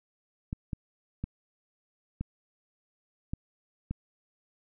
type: clicks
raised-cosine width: 5 ms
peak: -20 dBFS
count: 6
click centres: 0.529 / 0.732 / 1.24 / 2.21 / 3.335 / 3.91 s
effects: none